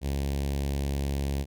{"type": "tone with notch filter", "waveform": "sawtooth", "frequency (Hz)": 69.6, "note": "C#2", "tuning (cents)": 8, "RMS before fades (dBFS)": -29, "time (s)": [0.01, 1.46], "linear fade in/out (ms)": 50, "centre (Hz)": 1300, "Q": 0.81, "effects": []}